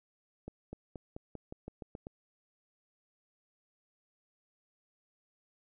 accelerating click train, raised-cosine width 2 ms, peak -29 dBFS, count 10, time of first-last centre 0.48-2.069 s, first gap 250 ms, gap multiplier 0.91, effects none

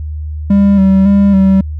triangle tone with vibrato, 196 Hz, G3, in tune, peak -3 dBFS, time 0.5-1.61 s, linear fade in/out 5 ms, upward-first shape square, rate 1.8 Hz, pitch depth 32 cents each way, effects added 76 Hz sine -18 dBFS peak until 1.79 s

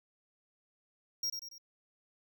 square tone with echo, 5600 Hz, F8, 4 cents sharp, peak -32 dBFS, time 1.23-1.3 s, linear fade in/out 5 ms, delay 94 ms, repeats 3, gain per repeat -6 dB, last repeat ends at 1.582 s, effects none

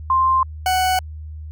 sine / 40% pulse tone pair in turn, 1049 / 743.9 Hz, C6 / F#5, +4 / +9 cents, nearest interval tritone, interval 595 cents, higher first, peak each -13 / -15 dBFS, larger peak first, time 0.1-0.43 / 0.66-0.99 s, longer neither, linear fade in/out 2 ms, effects added 77 Hz sine -30 dBFS peak until 1.51 s

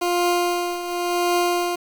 20% pulse tone with tremolo, 351.3 Hz, F4, 10 cents sharp, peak -12 dBFS, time 0.01-1.76 s, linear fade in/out 10 ms, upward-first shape triangle, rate 0.92 Hz, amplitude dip 70%, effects 7-bit

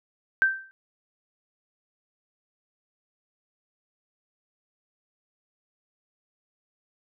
sine tone with exponential decay, 1560 Hz, G6, 9 cents flat, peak -14 dBFS, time 0.42-0.71 s, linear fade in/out 0 ms, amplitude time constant 63 ms, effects none

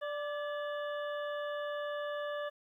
harmonic tone with a mistuned harmonic, 587.3 Hz, D5, in tune, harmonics 1 / 2 / 3 / 5 / 6, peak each -36 / -43 / -44 / -53 / -53 dBFS, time 0.01-2.5 s, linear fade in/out 20 ms, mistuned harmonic 3, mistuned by -45 cents, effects 12-bit

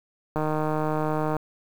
click train, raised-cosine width 1 ms, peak -13 dBFS, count 156, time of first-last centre 0.36-1.366 s, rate 154 Hz, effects 7-bit

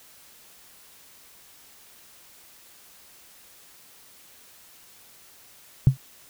sine tone with exponential decay, 132.2 Hz, C3, 18 cents sharp, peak -7 dBFS, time 5.87-5.97 s, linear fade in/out 0 ms, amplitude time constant 21 ms, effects white hiss -52 dBFS RMS until 6.29 s

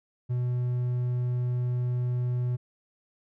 triangle tone, 123.47 Hz, B2, in tune, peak -23 dBFS, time 0.29-2.57 s, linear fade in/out 20 ms, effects none

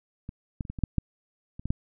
clicks, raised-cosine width 5 ms, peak -24 / -18 / -28 / -22 / -24 / -10 / -11 / -27 / -19 / -12 dBFS, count 10, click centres 0.291 / 0.608 / 0.652 / 0.7 / 0.788 / 0.837 / 0.983 / 1.595 / 1.656 / 1.705 s, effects none

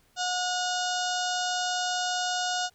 harmonic tone with a mistuned harmonic, 725 Hz, F#5, 35 cents flat, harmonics 1 / 2 / 4 / 5 / 6 / 7 / 8 / 9 / 10, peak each -30 / -33 / -36 / -37 / -38 / -38 / -39 / -40 / -40 dBFS, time 0.16-2.7 s, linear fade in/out 50 ms, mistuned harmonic 10, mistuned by +44 cents, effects pink hiss -65 dBFS RMS until 2.74 s

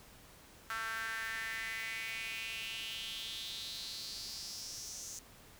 sawtooth tone with high-pass filter sweep, 224.1 Hz, A3, 32 cents sharp, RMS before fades -42 dBFS, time 0.7-5.19 s, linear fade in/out 0 ms, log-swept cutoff 1400 to 6500 Hz, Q 4.9, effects pink hiss -58 dBFS RMS until 5.59 s

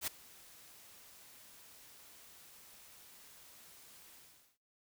white noise with ADSR envelope, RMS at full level -35 dBFS, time 0.01-4.58 s, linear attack 62 ms, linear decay 10 ms, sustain -23 dB, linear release 430 ms, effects noise-tail reverb RT60 0.4 s tail -25 dB re dry

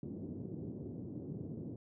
pink band-pass noise, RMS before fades -44 dBFS, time 0.03-1.76 s, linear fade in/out 2 ms, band 110 to 380 Hz, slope 24 dB/octave, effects none

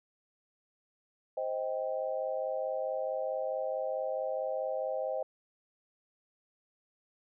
sine chord, C minor, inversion none, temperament just, 523.3 / 627.9 / 784.9 Hz, C5 / Eb5 / G5, 0 / +16 / +2 cents, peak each -34 / -35 / -40 dBFS, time 1.37-5.23 s, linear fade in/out 5 ms, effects none

